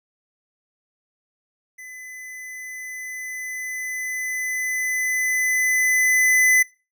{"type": "tone with level ramp", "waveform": "square", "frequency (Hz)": 2014, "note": "B6", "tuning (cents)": 33, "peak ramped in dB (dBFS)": [-38, -14], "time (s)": [1.78, 6.63], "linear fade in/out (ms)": 10, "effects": ["noise-tail reverb RT60 0.3 s tail -21 dB re dry"]}